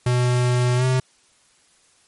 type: tone with pitch glide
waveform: square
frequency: 123.7 to 129.1 Hz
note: B2 to C3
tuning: +3 to -23 cents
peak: -17 dBFS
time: 0.06-1 s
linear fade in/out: 5 ms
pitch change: +74 cents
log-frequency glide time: 0.76-0.85 s
effects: white hiss -58 dBFS RMS until 2.07 s + MP3 48 kbps